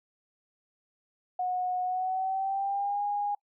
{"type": "tone with pitch glide", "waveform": "sine", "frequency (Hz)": [730, 819.4], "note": ["F#5", "G#5"], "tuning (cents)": [-24, -24], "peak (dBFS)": -27, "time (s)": [1.39, 3.35], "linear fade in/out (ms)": 5, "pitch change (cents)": 200, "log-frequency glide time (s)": [1.83, 3.03], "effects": ["noise-tail reverb RT60 0.1 s tail -26 dB re dry"]}